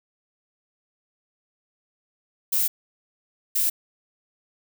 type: noise bursts at uneven times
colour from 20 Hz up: violet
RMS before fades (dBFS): -22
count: 2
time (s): 2.52-2.68 / 3.55-3.7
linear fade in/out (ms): 10
effects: none